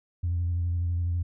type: tone with vibrato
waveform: sine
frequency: 86.5 Hz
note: F2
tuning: 16 cents flat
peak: -23 dBFS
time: 0.23-1.23 s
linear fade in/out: 10 ms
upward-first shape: square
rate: 12 Hz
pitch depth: 24 cents each way
effects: tanh soft clip ceiling -21 dBFS